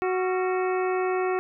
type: harmonic tone with a mistuned harmonic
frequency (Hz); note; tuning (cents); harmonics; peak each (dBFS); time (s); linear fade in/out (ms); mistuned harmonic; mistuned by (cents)
370; F#4; 0; 1 / 2 / 3 / 4 / 5 / 6 / 7; -24 / -30 / -34 / -36 / -38 / -40 / -41; 0.02-1.39; 0; 4; -130
effects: none